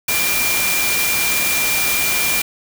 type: tone in noise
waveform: sine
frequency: 2386 Hz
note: D7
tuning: 27 cents sharp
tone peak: -20 dBFS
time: 0.08-2.42 s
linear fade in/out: 5 ms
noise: white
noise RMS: -19 dBFS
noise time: 0.08-2.42 s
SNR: -4 dB
effects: none